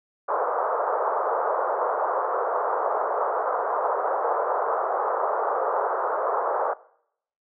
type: band-pass noise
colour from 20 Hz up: pink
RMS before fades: -25 dBFS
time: 0.28-6.74 s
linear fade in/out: 10 ms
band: 450 to 1300 Hz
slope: 48 dB/octave
effects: noise-tail reverb RT60 0.7 s tail -21 dB re dry